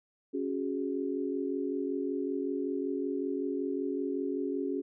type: chord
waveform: sine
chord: C# suspended fourth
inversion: none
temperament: equal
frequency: 277.2 / 370 / 415.3 Hz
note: C#4 / F#4 / G#4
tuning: 0 / 0 / 0 cents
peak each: -33 / -35 / -36 dBFS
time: 0.33-4.82 s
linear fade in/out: 20 ms
effects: none